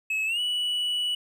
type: tone with pitch glide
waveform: triangle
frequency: 2581 to 2948 Hz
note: E7 to F#7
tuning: -37 to -7 cents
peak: -23 dBFS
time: 0.1-1.15 s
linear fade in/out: 5 ms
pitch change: +230 cents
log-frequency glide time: 0.26-0.4 s
effects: none